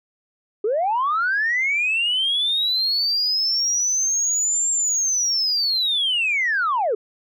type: linear two-way sweep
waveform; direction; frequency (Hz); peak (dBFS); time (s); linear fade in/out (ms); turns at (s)
sine; up then down; 392 to 7440 to 392; -17; 0.64-6.95; 5; 4.71
effects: tanh soft clip ceiling -14 dBFS